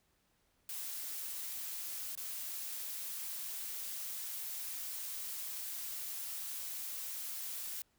blue noise with dropouts, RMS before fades -42 dBFS, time 0.69-7.82 s, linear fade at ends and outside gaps 2 ms, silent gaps 2.153-2.175 s, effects pink hiss -75 dBFS RMS until 7.98 s

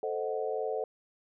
sine chord, A diminished seventh, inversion none, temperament equal, 440 / 523.3 / 622.3 / 740 Hz, A4 / C5 / Eb5 / Gb5, 0 / 0 / 0 / 0 cents, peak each -33 / -36 / -38 / -38 dBFS, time 0.03-0.84 s, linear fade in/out 2 ms, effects none

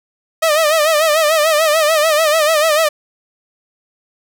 sawtooth tone with vibrato, 622.3 Hz, D#5, in tune, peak -7 dBFS, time 0.42-2.89 s, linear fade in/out 10 ms, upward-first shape sine, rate 6.8 Hz, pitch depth 92 cents each way, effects none

